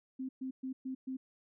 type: tone bursts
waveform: sine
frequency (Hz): 261.3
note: C4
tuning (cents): -2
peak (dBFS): -36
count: 5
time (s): 0.19-1.17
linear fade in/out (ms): 10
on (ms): 100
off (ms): 120
effects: none